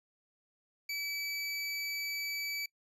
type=tone; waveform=25% pulse; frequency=2300 Hz; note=D7; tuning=37 cents flat; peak=-31 dBFS; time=0.89-2.66 s; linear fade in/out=5 ms; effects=noise-tail reverb RT60 0.1 s tail -23 dB re dry + resampled to 32000 Hz